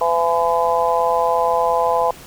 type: harmonic tone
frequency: 168.5 Hz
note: E3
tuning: 38 cents sharp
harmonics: 3 / 4 / 5 / 6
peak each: -20 / -20 / -20 / -20 dBFS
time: 0.01-2.11 s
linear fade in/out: 2 ms
effects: pink hiss -40 dBFS RMS until 2.26 s